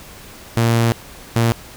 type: tone bursts at uneven times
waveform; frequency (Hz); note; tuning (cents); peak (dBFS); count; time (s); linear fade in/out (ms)
sawtooth; 116; A#2; -8; -9; 2; 0.57-0.92 / 1.36-1.52; 0
effects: pink hiss -39 dBFS RMS until 1.76 s